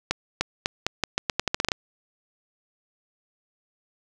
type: accelerating click train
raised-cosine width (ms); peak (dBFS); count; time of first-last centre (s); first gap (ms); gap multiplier
0.2; -5; 14; 0.11-1.718; 300; 0.83
effects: none